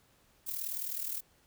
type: noise with amplitude modulation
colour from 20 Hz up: violet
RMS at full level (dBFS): -34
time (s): 0.46-1.21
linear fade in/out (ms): 20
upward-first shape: sine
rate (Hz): 39.5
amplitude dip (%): 70
effects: pink hiss -67 dBFS RMS until 1.46 s